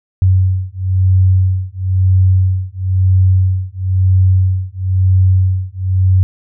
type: beating tone pair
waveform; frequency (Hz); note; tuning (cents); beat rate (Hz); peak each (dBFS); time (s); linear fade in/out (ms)
sine; 93 / 94; F#2 / F#2; +9 / +28; 1; -12; 0.22-6.23; 0
effects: none